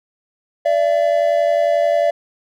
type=tone pair together; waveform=triangle; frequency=583 / 674.2 Hz; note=D5 / E5; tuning=-13 / +39 cents; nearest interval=minor third; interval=252 cents; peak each=-14 dBFS; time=0.65-2.11 s; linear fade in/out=10 ms; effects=none